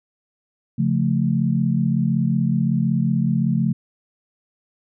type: chord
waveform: sine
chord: Db augmented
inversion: none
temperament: equal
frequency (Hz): 138.59 / 174.61 / 220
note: Db3 / F3 / A3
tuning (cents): 0 / 0 / 0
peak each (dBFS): -21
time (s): 0.78-3.73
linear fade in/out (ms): 10
effects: none